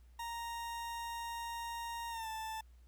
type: tone with pitch glide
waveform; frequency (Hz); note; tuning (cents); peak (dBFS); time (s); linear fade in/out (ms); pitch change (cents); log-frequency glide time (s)
40% pulse; 932.3 to 881.5; A#5 to A5; 0 to +3; -39; 0.19-2.61; 5; -97; 2.1-2.28
effects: added 60 Hz sine -57 dBFS peak until 2.87 s + pink hiss -75 dBFS RMS until 2.87 s